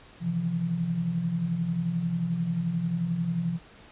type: tone cluster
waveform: sine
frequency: 130.1 / 159.6 / 170.9 Hz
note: C3 / D#3 / F3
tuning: -9 / +44 / -37 cents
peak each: -35 / -35 / -26 dBFS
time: 0.2-3.59 s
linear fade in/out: 50 ms
effects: pink hiss -52 dBFS RMS until 3.91 s + resampled to 8000 Hz